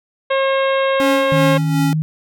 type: harmonic tone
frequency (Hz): 539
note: C#5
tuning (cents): -49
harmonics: 1 / 2 / 3 / 4 / 5 / 6 / 7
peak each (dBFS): -15 / -21 / -25 / -27 / -29 / -31 / -32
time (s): 0.3-1.58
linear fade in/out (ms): 10
type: tone with tremolo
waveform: square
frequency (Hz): 277.2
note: C#4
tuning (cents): 0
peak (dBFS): -16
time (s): 1-1.93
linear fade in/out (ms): 0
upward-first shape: sine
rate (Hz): 2.7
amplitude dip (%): 70
type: tone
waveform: sine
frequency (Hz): 156.3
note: D#3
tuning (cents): +8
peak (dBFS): -15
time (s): 1.32-2.02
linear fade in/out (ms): 0
effects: none